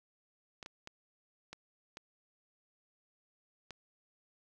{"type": "clicks", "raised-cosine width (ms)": 0.2, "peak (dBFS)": -28, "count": 6, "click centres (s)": [0.628, 0.661, 0.874, 1.53, 1.971, 3.707], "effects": []}